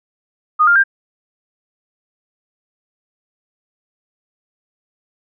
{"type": "tone with pitch steps", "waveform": "sine", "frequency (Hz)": [1234, 1401.2, 1591.1], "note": ["D#6", "F6", "G6"], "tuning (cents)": [-15, 5, 25], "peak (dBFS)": -8, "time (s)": [0.59, 0.839], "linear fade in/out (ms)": 20, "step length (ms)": 83, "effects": []}